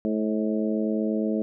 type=harmonic tone with a mistuned harmonic; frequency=108.4 Hz; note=A2; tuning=25 cents flat; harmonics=2 / 3 / 4 / 5 / 6; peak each=-25 / -29 / -31 / -33 / -35 dBFS; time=0.05-1.42 s; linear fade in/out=0 ms; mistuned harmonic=6; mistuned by=-25 cents; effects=none